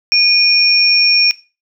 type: tone pair together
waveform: sine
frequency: 2445 / 5489 Hz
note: D#7 / F8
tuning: -31 / -31 cents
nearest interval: octave + major second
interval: 1400 cents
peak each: -11 dBFS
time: 0.12-1.31 s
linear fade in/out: 0 ms
effects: noise-tail reverb RT60 0.3 s tail -18 dB re dry